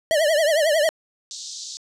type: tone with vibrato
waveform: square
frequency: 618 Hz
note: D#5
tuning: 12 cents flat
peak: -17 dBFS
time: 0.11-0.89 s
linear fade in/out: 0 ms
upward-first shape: triangle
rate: 11 Hz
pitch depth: 150 cents each way
type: band-pass noise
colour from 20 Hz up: white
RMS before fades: -35 dBFS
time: 1.31-1.77 s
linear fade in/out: 0 ms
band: 3700 to 7200 Hz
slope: 48 dB/octave
effects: low-pass 12000 Hz 12 dB/octave